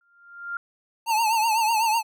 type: tone with exponential growth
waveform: sine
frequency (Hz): 1396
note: F6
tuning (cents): -1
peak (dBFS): -25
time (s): 0.01-0.57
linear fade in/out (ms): 2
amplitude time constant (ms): 120
type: tone with vibrato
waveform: square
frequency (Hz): 890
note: A5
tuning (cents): +20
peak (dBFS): -20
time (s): 1.06-2.03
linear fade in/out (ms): 50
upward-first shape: triangle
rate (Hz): 8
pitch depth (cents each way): 97
effects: none